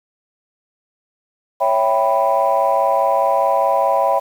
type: chord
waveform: sine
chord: C# half-diminished seventh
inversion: none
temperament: equal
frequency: 554.4 / 659.3 / 784 / 987.8 Hz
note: C#5 / E5 / G5 / B5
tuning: 0 / 0 / 0 / 0 cents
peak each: -18 dBFS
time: 1.6-4.2 s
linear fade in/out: 20 ms
effects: tanh soft clip ceiling -5 dBFS + 7-bit